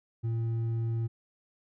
sine tone with hard clipping, 114.5 Hz, A#2, 31 cents flat, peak -29 dBFS, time 0.23-1.08 s, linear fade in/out 20 ms, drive 4 dB, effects none

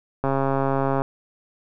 click train, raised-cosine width 1 ms, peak -9 dBFS, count 107, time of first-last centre 0.24-1.019 s, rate 136 Hz, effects none

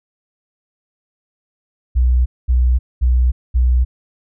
sine tone bursts, 62 Hz, B1, 7 cents sharp, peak -10 dBFS, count 4, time 1.95-3.85 s, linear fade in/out 20 ms, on 310 ms, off 220 ms, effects none

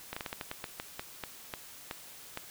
slowing click train, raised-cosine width 0.3 ms, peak -20 dBFS, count 14, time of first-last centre 0.13-2.374 s, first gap 35 ms, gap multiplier 1.24, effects white hiss -50 dBFS RMS until 2.5 s

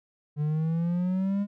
triangle exponential sweep, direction up, 146.83 to 205.2 Hz, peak -22 dBFS, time 0.36-1.47 s, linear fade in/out 50 ms, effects none

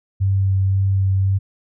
sine tone with vibrato, 96.6 Hz, G2, 25 cents flat, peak -14 dBFS, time 0.2-1.39 s, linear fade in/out 20 ms, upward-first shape sine, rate 1.9 Hz, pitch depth 12 cents each way, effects none

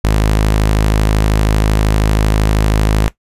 sawtooth tone, 52.8 Hz, G#1, 29 cents sharp, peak -6 dBFS, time 0.04-3.08 s, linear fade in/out 0 ms, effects noise-tail reverb RT60 0.1 s tail -17 dB re dry + resampled to 32000 Hz

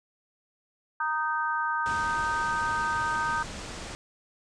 harmonic tone, 310 Hz, D#4, 6 cents flat, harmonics 3 / 4 / 5, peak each -30 / -30 / -30 dBFS, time 1-3.43 s, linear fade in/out 5 ms
pink low-pass noise, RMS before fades -39 dBFS, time 1.86-3.95 s, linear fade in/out 0 ms, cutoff 8700 Hz, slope 48 dB/octave
effects none

